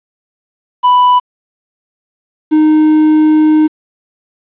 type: tone pair in turn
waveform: triangle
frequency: 991 / 308.9 Hz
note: B5 / D#4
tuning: +6 / -12 cents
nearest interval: octave + minor sixth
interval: 2018 cents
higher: first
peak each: -3 dBFS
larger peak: neither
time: 0.83-1.2 / 2.51-3.68 s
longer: second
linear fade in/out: 20 ms
effects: resampled to 8000 Hz + 7-bit